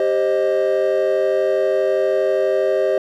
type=chord; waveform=triangle; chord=C minor; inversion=second; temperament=equal with one note detuned; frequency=392 / 529.9 / 622.3 Hz; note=G4 / C5 / Eb5; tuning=0 / +22 / 0 cents; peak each=-17 dBFS; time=0-2.98 s; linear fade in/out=2 ms; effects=tanh soft clip ceiling -6 dBFS